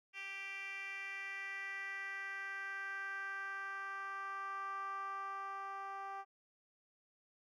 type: tone with band-pass filter sweep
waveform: 10% pulse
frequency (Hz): 392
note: G4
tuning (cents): 0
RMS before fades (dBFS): -44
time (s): 0.13-6.25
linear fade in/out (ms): 50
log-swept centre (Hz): 2600 to 930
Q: 4.1
effects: none